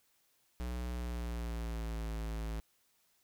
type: tone with pitch glide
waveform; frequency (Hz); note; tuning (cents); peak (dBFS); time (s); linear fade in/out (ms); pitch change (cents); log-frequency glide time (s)
square; 60.8 to 54.8; B1 to A1; -26 to -6; -37; 0.6-2.6; 0; -180; 0.89-2.11
effects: white hiss -73 dBFS RMS until 3.23 s